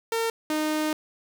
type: tone pair in turn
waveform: sawtooth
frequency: 455.5 / 307.8 Hz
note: A#4 / D#4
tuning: -40 / -19 cents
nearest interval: perfect fifth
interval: 679 cents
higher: first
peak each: -20 dBFS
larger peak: neither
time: 0.12-0.3 / 0.5-0.93 s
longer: second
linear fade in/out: 2 ms
effects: none